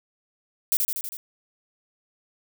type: noise with echo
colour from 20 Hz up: violet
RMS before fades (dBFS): -21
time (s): 0.72-0.77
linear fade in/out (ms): 0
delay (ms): 80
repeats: 5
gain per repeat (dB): -3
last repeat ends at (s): 1.17
effects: none